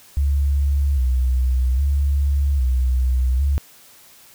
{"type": "tone with vibrato", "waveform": "sine", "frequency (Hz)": 66.8, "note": "C2", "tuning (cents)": 36, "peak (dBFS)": -15, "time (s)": [0.17, 3.58], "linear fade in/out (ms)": 0, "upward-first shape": "square", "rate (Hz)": 0.62, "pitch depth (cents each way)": 90, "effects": ["white hiss -48 dBFS RMS until 4.34 s"]}